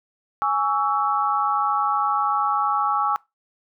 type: chord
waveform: sine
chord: C# minor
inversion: second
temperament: equal with one note detuned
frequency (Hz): 830.6 / 1126.8 / 1318.5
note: G#5 / C#6 / E6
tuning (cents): 0 / +28 / 0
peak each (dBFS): -23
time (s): 0.42-3.16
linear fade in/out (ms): 0
effects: noise-tail reverb RT60 0.2 s tail -21 dB re dry